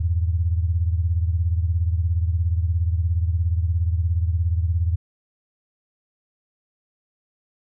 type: beating tone pair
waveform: sine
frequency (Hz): 82.41 / 99.41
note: E2 / G2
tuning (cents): 0 / +25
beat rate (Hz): 17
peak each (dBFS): -19 / -25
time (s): 0-4.96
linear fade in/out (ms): 10
effects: none